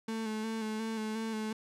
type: tone with vibrato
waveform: 35% pulse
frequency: 220 Hz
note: A3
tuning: in tune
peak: -32 dBFS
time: 0.08-1.53 s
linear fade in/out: 5 ms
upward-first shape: square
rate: 2.8 Hz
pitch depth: 26 cents each way
effects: low-pass 10000 Hz 12 dB/octave